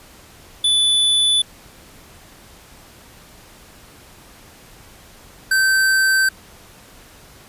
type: tone pair in turn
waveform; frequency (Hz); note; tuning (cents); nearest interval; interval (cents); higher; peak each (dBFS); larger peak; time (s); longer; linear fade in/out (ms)
square; 3480 / 1550.2; A7 / G6; -20 / -20; octave + major second; 1400; first; -14; neither; 0.64-1.42 / 5.51-6.29; neither; 5
effects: pink hiss -45 dBFS RMS until 7.48 s + resampled to 32000 Hz